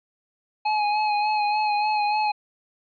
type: tone with vibrato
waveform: square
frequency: 842 Hz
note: G#5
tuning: 24 cents sharp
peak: -21 dBFS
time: 0.65-2.32 s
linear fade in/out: 10 ms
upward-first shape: sine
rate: 3.4 Hz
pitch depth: 30 cents each way
effects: resampled to 11025 Hz